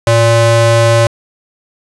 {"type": "ring-modulated tone", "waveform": "square", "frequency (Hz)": 233.1, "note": "A#3", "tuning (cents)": 0, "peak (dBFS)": -4, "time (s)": [0.07, 1.07], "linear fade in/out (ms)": 2, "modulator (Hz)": 345, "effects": ["resampled to 24000 Hz", "7-bit"]}